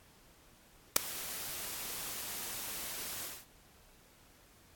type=noise with ADSR envelope; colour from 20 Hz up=white; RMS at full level=-18 dBFS; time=0.96-3.46 s; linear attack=5 ms; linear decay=4 ms; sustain=-23 dB; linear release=230 ms; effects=pink hiss -62 dBFS RMS until 4.75 s + AAC 64 kbps